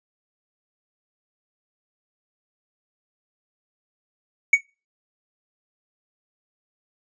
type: tone with exponential decay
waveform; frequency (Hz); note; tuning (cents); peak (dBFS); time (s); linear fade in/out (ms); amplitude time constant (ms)
triangle; 2239; C#7; +17; -6; 4.53-4.61; 5; 17
effects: noise-tail reverb RT60 0.3 s tail -22 dB re dry + resampled to 16000 Hz